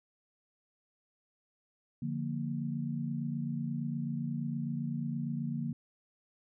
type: chord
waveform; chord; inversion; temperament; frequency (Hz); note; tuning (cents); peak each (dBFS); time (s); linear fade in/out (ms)
sine; Bb major; first; equal with one note detuned; 146.32 / 174.61 / 233.1; D3 / F3 / Bb3; -6 / 0 / 0; -36 / -39 / -36; 2.02-5.73; 5
effects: none